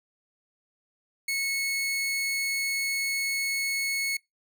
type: tone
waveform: sawtooth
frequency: 2196 Hz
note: C#7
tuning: 17 cents flat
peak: -23 dBFS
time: 1.28-4.17 s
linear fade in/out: 5 ms
effects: noise-tail reverb RT60 0.2 s tail -26 dB re dry